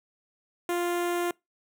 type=tone with notch filter; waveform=sawtooth; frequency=349.2 Hz; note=F4; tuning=in tune; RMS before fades=-28 dBFS; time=0.69-1.31 s; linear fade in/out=2 ms; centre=4700 Hz; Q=1.4; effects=noise-tail reverb RT60 0.2 s tail -25 dB re dry